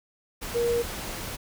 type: tone in noise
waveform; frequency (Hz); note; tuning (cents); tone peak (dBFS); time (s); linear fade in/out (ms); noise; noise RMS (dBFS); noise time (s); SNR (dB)
sine; 472.4; A#4; +23; -22; 0.54-0.83; 20; pink; -35; 0.41-1.37; +10
effects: none